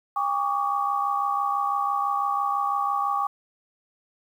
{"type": "tone cluster", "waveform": "sine", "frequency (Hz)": [807, 1130, 1196], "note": ["G#5", "C#6", "D6"], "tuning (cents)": [-50, 33, 31], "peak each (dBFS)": [-27, -25, -29], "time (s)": [0.16, 3.27], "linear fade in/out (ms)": 5, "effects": ["9-bit"]}